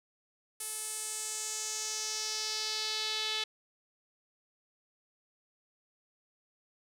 sawtooth tone with band-pass filter sweep, 434 Hz, A4, 24 cents flat, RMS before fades -36 dBFS, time 0.6-3.44 s, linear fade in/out 5 ms, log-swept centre 10000 to 3600 Hz, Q 2.9, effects none

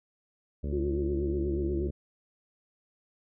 harmonic tone, 71.6 Hz, D2, 43 cents flat, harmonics 1 / 2 / 3 / 4 / 5 / 6 / 7 / 8, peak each -31 / -39 / -39 / -44 / -45 / -46 / -50 / -50 dBFS, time 0.63-1.91 s, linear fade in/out 10 ms
sine tone with vibrato, 349.2 Hz, F4, in tune, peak -29 dBFS, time 0.72-1.88 s, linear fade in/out 10 ms, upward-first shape sine, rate 8.3 Hz, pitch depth 86 cents each way
effects none

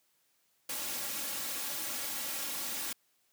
white noise with comb filter, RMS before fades -37 dBFS, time 0.69-2.93 s, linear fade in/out 5 ms, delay 3.6 ms, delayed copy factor +0.65, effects white hiss -73 dBFS RMS until 3.32 s + high-pass 100 Hz 12 dB/octave

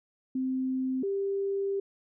sine tone pair in turn, 260.2 / 394.8 Hz, C4 / G4, -9 / +12 cents, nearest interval perfect fifth, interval 721 cents, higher second, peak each -27 dBFS, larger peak neither, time 0.35-1.03 / 1.03-1.8 s, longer second, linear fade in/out 5 ms, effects none

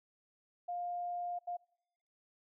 sine tone bursts at uneven times, 705 Hz, F5, 16 cents sharp, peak -36 dBFS, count 2, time 0.68-1.39 / 1.47-1.57 s, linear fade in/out 10 ms, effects noise-tail reverb RT60 0.8 s tail -26 dB re dry

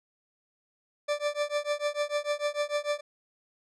40% pulse tone with tremolo, 587.3 Hz, D5, in tune, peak -23 dBFS, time 1.08-3.01 s, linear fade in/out 10 ms, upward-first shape triangle, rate 6.7 Hz, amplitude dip 100%, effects low-pass 7000 Hz 12 dB/octave

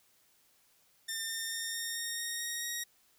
10% pulse tone with pitch steps, 1804 / 1815.5 / 1827.1 / 1838.7 / 1850.4 / 1862.2 / 1874.1 / 1886 Hz, A6 / A#6 / A#6 / A#6 / A#6 / A#6 / A#6 / A#6, +43 / -46 / -35 / -24 / -13 / -2 / +9 / +20 cents, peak -26 dBFS, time 1.08-2.84 s, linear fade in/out 10 ms, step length 220 ms, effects white hiss -68 dBFS RMS until 3.18 s

